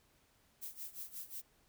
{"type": "noise with tremolo", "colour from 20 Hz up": "violet", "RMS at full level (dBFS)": -44, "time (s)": [0.61, 1.42], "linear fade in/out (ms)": 20, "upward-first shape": "sine", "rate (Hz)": 5.6, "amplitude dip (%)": 85, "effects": ["pink hiss -71 dBFS RMS until 1.68 s"]}